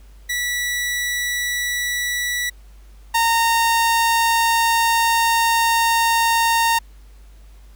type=tone pair in turn; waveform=sawtooth; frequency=1950 / 920.3 Hz; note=B6 / A#5; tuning=-23 / -22 cents; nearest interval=octave + minor second; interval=1299 cents; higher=first; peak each=-17 / -11 dBFS; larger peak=second; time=0.29-2.5 / 3.14-6.79 s; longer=second; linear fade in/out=10 ms; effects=added 50 Hz sine -41 dBFS peak until 7.75 s + pink hiss -56 dBFS RMS until 7.75 s